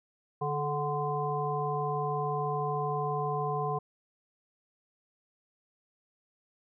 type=harmonic tone with a mistuned harmonic; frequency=147.7 Hz; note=D3; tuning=10 cents sharp; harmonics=1 / 3 / 5 / 7; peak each=-34 / -34 / -34 / -34 dBFS; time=0.41-3.79 s; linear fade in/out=10 ms; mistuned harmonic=3; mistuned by=-38 cents; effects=none